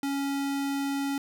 square tone, 278.2 Hz, C#4, 6 cents sharp, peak -28 dBFS, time 0.03-1.18 s, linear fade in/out 2 ms, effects none

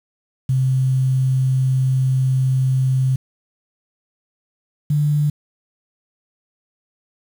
sine tone pair in turn, 130.81 / 147.82 Hz, C3 / D3, 0 / +12 cents, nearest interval major second, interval 212 cents, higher second, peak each -14 dBFS, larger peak neither, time 0.49-3.16 / 4.9-5.3 s, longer first, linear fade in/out 5 ms, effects 7-bit

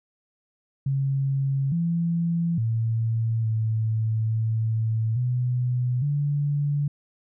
sine tone with pitch steps, 136.6 / 169 / 113.4 / 110.7 / 111.6 / 124.2 / 144.5 Hz, C#3 / E3 / A#2 / A2 / A2 / B2 / D3, -25 / +43 / -47 / +11 / +25 / +10 / -28 cents, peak -21 dBFS, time 0.86-6.88 s, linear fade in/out 5 ms, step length 860 ms, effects none

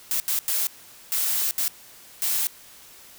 blue noise bursts at uneven times, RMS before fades -24 dBFS, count 6, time 0.11-0.2 / 0.28-0.39 / 0.48-0.67 / 1.12-1.51 / 1.58-1.68 / 2.22-2.47 s, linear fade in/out 0 ms, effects white hiss -48 dBFS RMS until 3.18 s

